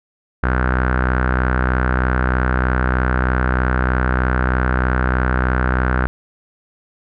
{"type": "tone with low-pass filter", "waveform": "sawtooth", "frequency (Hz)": 63.2, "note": "B1", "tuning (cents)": 41, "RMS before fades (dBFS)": -17, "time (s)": [0.43, 6.07], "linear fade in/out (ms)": 0, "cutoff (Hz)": 1500, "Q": 5.8, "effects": []}